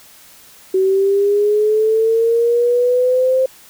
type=linear sweep; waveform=sine; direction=up; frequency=375.8 to 525 Hz; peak=-11 dBFS; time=0.74-3.46 s; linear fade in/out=5 ms; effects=white hiss -44 dBFS RMS until 3.69 s